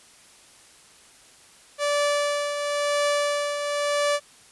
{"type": "tone with tremolo", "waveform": "sawtooth", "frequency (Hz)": 581, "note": "D5", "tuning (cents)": -19, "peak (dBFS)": -16, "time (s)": [1.78, 4.2], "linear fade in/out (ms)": 50, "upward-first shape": "triangle", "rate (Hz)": 0.97, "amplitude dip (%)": 55, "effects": ["white hiss -52 dBFS RMS until 4.51 s", "resampled to 24000 Hz"]}